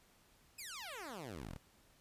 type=exponential sweep; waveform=10% pulse; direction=down; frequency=2637 to 32.7 Hz; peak=-37 dBFS; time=0.58-1.57 s; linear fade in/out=10 ms; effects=pink hiss -68 dBFS RMS until 2 s + resampled to 32000 Hz